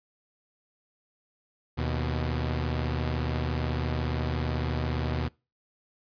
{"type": "tone pair together", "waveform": "sawtooth", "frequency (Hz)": [77.7, 123.63], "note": ["D#2", "B2"], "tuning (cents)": [-2, 2], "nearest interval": "minor sixth", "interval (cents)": 804, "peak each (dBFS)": [-25, -27], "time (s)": [1.77, 5.29], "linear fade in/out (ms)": 20, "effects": ["noise-tail reverb RT60 0.3 s tail -25 dB re dry", "resampled to 11025 Hz"]}